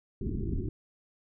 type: low-pass noise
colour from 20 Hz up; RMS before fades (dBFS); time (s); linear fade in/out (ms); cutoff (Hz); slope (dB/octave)
pink; -32; 0.21-0.69; 5; 400; 96
effects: none